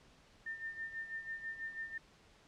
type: tone with tremolo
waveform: sine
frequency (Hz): 1803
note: A6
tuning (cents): +42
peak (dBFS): -38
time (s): 0.46-1.98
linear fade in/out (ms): 5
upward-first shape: sine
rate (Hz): 6.1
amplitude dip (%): 70
effects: pink hiss -64 dBFS RMS until 2.47 s + low-pass 6000 Hz 12 dB/octave